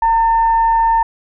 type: tone with frequency modulation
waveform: sine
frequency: 912 Hz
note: A#5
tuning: 38 cents flat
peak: -10 dBFS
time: 0.02-1.03 s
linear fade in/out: 5 ms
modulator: 873 Hz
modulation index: 0.25
effects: none

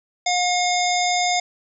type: harmonic tone with a mistuned harmonic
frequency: 717 Hz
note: F5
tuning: 45 cents sharp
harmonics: 1 / 3 / 5 / 7 / 9 / 10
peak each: -20 / -25 / -27 / -28 / -30 / -30 dBFS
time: 0.26-1.4 s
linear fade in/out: 5 ms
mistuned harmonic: 5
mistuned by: +15 cents
effects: none

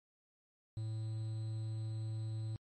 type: tone with quantisation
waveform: triangle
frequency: 110 Hz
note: A2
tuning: in tune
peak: -35 dBFS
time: 0.77-2.56 s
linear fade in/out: 0 ms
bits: 10
effects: MP3 32 kbps

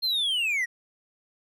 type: linear sweep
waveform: triangle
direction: down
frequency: 4248 to 1864.7 Hz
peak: -22 dBFS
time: 0.02-0.66 s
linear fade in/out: 20 ms
effects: none

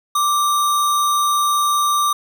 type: tone with sample-and-hold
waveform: sine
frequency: 1174.7 Hz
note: D6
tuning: in tune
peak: -14 dBFS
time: 0.15-2.13 s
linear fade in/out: 5 ms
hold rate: 4900 Hz
effects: none

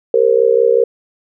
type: tone with amplitude modulation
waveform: sine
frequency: 466.2 Hz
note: A#4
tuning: in tune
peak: -4 dBFS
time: 0.14-0.84 s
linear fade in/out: 2 ms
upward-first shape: sine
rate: 65.3 Hz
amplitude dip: 100%
effects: none

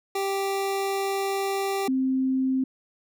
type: tone pair in turn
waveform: 25% pulse / sine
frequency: 392 / 262.2 Hz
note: G4 / C4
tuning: 0 / +4 cents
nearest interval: perfect fifth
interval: 696 cents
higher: first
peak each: -21 dBFS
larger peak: neither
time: 0.15-1.88 / 1.88-2.64 s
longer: first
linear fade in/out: 5 ms
effects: none

